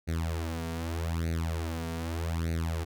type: tone with flanger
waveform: sawtooth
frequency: 82.41 Hz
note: E2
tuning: in tune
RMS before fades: -32 dBFS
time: 0.07-2.85 s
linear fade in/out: 20 ms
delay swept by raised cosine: 0.47 to 4.37 ms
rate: 0.82 Hz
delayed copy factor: +0.95
effects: none